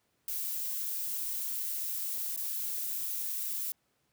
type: noise with dropouts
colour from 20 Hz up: violet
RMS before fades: -35 dBFS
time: 0.28-3.72 s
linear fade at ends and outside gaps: 2 ms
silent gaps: 2.363-2.374 s
effects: pink hiss -75 dBFS RMS until 4.12 s + high-pass 80 Hz 12 dB/octave